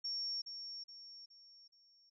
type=tone with echo; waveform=sine; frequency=5500 Hz; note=F8; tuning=27 cents flat; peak=-37 dBFS; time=0.04-0.42 s; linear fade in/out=10 ms; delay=420 ms; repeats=4; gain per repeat=-7 dB; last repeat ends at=2.1 s; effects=none